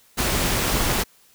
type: noise with amplitude modulation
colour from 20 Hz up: pink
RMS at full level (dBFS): -20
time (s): 0.17-1.04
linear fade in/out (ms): 20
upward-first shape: sine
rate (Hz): 212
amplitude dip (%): 40
effects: white hiss -56 dBFS RMS until 1.34 s